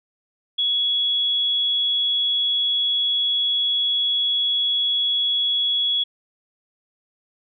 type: tone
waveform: sine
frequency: 3360 Hz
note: G#7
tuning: 19 cents sharp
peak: -18 dBFS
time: 0.58-6.04 s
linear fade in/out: 10 ms
effects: none